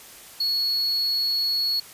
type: tone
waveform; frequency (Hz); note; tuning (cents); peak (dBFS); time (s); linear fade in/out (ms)
triangle; 4362; C#8; -29; -20; 0.4-1.8; 5
effects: white hiss -45 dBFS RMS until 1.93 s + resampled to 32000 Hz